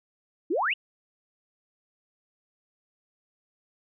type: exponential sweep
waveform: sine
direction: up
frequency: 286.9 to 3083 Hz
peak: -23 dBFS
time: 0.5-0.74 s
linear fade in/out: 10 ms
effects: none